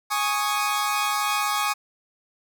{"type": "chord", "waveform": "sawtooth", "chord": "Ab suspended fourth", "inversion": "none", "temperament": "equal", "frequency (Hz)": [830.6, 1108.7, 1244.5], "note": ["Ab5", "Db6", "Eb6"], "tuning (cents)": [0, 0, 0], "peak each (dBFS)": -23, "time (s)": [0.1, 1.74], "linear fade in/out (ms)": 20, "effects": []}